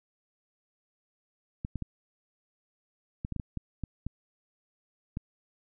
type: clicks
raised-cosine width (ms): 5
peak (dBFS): -21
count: 11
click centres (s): 1.649 / 1.757 / 1.823 / 3.249 / 3.323 / 3.363 / 3.398 / 3.573 / 3.837 / 4.066 / 5.171
effects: none